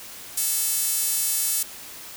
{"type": "tone with high-pass filter", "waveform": "sawtooth", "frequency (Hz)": 440, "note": "A4", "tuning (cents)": 0, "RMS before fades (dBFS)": -24, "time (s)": [0.37, 1.63], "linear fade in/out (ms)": 5, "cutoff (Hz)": 9000, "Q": 0.96, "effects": ["white hiss -40 dBFS RMS until 2.16 s"]}